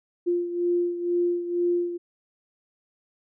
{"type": "beating tone pair", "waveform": "sine", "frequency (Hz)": [349.2, 351.3], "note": ["F4", "F4"], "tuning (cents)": [0, 10], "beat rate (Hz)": 2.1, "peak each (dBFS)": [-23, -29], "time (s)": [0.26, 1.98], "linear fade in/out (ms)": 20, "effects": []}